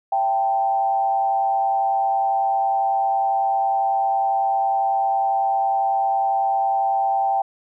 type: tone with frequency modulation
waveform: sine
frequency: 784 Hz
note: G5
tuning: in tune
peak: -17 dBFS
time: 0.12-7.42 s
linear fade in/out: 5 ms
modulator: 110 Hz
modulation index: 0.59
effects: none